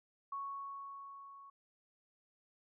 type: tone with level ramp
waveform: sine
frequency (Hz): 1108.7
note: C#6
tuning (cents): 0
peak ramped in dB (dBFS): -38 to -53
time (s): 0.32-1.5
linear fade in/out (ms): 5
effects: none